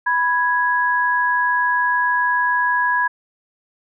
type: tone pair together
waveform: sine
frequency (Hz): 987.8 / 1661.2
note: B5 / G#6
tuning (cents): 0 / 0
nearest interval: major sixth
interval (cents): 900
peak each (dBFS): -18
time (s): 0.06-3.08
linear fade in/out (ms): 10
effects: none